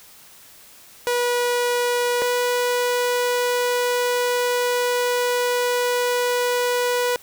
sawtooth tone pair in turn, 486.4 / 490.1 Hz, B4 / B4, -26 / -13 cents, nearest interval unison, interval 13 cents, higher second, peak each -15 dBFS, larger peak neither, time 1.07-2.22 / 2.22-7.16 s, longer second, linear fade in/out 0 ms, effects white hiss -47 dBFS RMS until 7.22 s

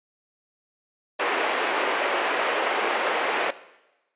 pink band-pass noise, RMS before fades -25 dBFS, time 1.19-3.51 s, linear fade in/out 10 ms, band 400 to 2800 Hz, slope 24 dB/octave, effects noise-tail reverb RT60 1.0 s tail -17 dB re dry + resampled to 8000 Hz

